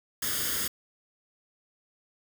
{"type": "noise with comb filter", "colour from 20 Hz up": "white", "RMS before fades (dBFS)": -30, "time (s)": [0.22, 0.68], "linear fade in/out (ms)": 5, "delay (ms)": 0.6, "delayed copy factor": 0.7, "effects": []}